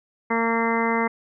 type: harmonic tone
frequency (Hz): 229.2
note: A#3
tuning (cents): -29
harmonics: 1 / 2 / 3 / 4 / 5 / 6 / 7 / 8 / 9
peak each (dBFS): -25 / -26 / -32 / -26 / -29 / -34 / -35 / -33 / -28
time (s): 0.3-1.08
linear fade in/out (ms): 10
effects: none